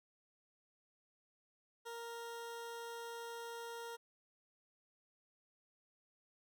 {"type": "tone", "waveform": "20% pulse", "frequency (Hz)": 466.2, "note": "A#4", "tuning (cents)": 0, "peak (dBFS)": -40, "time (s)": [1.85, 3.97], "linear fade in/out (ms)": 20, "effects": []}